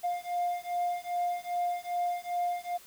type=beating tone pair; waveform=triangle; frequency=704 / 706.5 Hz; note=F5 / F5; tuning=+14 / +20 cents; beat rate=2.5 Hz; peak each=-30 dBFS; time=0.03-2.78 s; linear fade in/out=20 ms; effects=tanh soft clip ceiling -20 dBFS + white hiss -54 dBFS RMS until 2.86 s